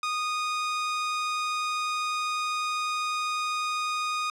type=tone; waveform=sawtooth; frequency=1236 Hz; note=D#6; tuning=12 cents flat; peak=-23 dBFS; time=0.03-4.3 s; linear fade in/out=2 ms; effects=low-pass 7000 Hz 12 dB/octave